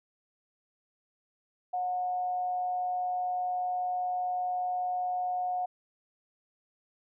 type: tone with amplitude modulation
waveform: sine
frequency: 726 Hz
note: F#5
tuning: 33 cents flat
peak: -27 dBFS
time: 1.73-5.66 s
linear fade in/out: 10 ms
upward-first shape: sine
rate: 175 Hz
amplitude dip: 30%
effects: none